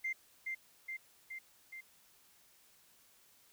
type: tone with echo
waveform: sine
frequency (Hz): 2093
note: C7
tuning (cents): 0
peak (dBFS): -33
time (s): 0.04-0.13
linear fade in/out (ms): 10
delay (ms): 420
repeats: 4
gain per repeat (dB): -3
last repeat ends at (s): 1.81
effects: tanh soft clip ceiling -30 dBFS + white hiss -66 dBFS RMS until 3.52 s